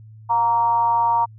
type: tone with frequency modulation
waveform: sine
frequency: 932.3 Hz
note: A#5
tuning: in tune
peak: -15 dBFS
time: 0.29-1.26 s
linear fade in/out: 20 ms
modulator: 220 Hz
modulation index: 0.5
effects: added 109 Hz sine -40 dBFS peak until 1.38 s